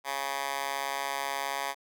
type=tone with high-pass filter; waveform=10% pulse; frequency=138.59 Hz; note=C#3; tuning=in tune; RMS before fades=-33 dBFS; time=0.04-1.75 s; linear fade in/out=50 ms; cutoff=1000 Hz; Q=1.6; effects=none